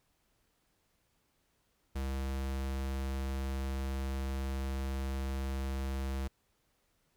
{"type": "tone", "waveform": "square", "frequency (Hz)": 67, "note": "C2", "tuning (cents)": 42, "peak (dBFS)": -34, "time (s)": [1.95, 6.28], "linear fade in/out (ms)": 10, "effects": ["pink hiss -75 dBFS RMS until 7.16 s"]}